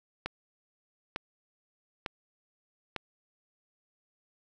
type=click train; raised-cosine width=0.3 ms; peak=-17 dBFS; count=4; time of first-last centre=0.26-2.963 s; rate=1.11 Hz; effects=none